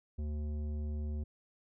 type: tone with tanh clipping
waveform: triangle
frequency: 75 Hz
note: D2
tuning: 37 cents sharp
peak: -36 dBFS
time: 0.18-1.24 s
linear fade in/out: 10 ms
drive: 16 dB
effects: none